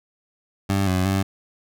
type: tone with pitch steps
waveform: 20% pulse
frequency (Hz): 98.2 / 92.4 / 96.6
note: G2 / F#2 / G2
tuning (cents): +4 / -2 / -25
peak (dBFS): -14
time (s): 0.69-1.23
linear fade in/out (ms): 10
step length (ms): 180
effects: none